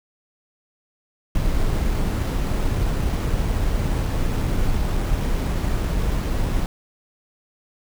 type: noise with sample-and-hold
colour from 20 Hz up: brown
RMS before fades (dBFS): -21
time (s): 1.35-6.66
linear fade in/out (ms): 2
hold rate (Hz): 8820
effects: none